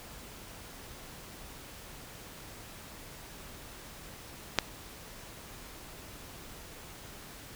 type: click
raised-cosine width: 0.2 ms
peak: -5 dBFS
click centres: 4.587 s
effects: pink hiss -48 dBFS RMS until 7.55 s